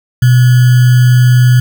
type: tone with sample-and-hold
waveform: sine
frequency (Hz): 124.4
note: B2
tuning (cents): +13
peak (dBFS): -3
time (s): 0.22-1.6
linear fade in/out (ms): 5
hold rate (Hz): 1575
effects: none